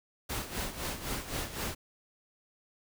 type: noise with tremolo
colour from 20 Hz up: pink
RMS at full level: -34 dBFS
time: 0.29-1.75 s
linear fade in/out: 10 ms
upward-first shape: sine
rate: 3.9 Hz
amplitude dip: 70%
effects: none